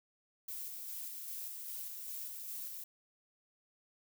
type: noise with tremolo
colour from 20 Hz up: violet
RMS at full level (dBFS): -43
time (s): 0.48-2.84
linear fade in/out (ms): 5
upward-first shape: square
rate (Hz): 2.5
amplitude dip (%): 25
effects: none